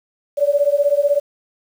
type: beating tone pair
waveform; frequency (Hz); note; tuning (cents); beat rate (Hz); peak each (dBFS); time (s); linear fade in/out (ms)
sine; 566 / 582; C#5 / D5; +36 / -16; 16; -16; 0.37-1.2; 20
effects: 7-bit